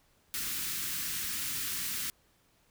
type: band-stop noise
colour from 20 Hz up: white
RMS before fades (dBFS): -35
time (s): 0.34-2.1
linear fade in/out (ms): 0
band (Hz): 320 to 1300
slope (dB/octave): 24
effects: pink hiss -68 dBFS RMS until 2.7 s